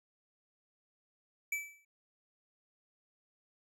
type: tone with exponential decay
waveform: square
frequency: 2310 Hz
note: D7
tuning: 29 cents flat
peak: -31 dBFS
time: 1.52-1.85 s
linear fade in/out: 5 ms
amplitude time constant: 70 ms
effects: none